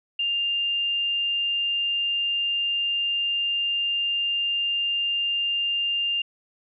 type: tone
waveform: sine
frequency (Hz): 2800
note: F7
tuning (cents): +4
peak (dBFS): -22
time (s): 0.19-6.22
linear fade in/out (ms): 5
effects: none